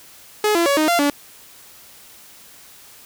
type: tone with pitch steps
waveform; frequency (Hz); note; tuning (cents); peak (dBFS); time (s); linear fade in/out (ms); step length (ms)
sawtooth; 422.5 / 339.4 / 562 / 309.7 / 691 / 287.5; G#4 / F4 / C#5 / D#4 / F5 / D4; +30 / -49 / +24 / -8 / -19 / -37; -11; 0.44-1.1; 2; 110
effects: white hiss -45 dBFS RMS until 3.05 s